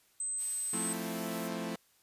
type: tone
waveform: sine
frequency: 8200 Hz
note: C9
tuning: 36 cents flat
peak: -33 dBFS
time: 0.2-0.93 s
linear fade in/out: 2 ms
type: noise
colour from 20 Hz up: blue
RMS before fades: -45 dBFS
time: 0.37-1.51 s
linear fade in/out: 50 ms
type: chord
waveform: sawtooth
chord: F major seventh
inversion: none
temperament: equal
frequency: 174.61 / 220 / 261.6 / 329.6 Hz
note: F3 / A3 / C4 / E4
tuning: 0 / 0 / 0 / 0 cents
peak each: -37 / -35 / -39 / -39 dBFS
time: 0.73-1.76 s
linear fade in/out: 5 ms
effects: white hiss -68 dBFS RMS until 2.02 s + resampled to 32000 Hz